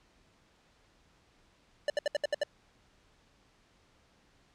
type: tone bursts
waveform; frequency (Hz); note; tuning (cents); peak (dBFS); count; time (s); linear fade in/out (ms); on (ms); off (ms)
square; 587.3; D5; 0; -27; 7; 1.88-2.434; 2; 20; 69
effects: pink hiss -66 dBFS RMS until 4.54 s + low-pass 6000 Hz 12 dB/octave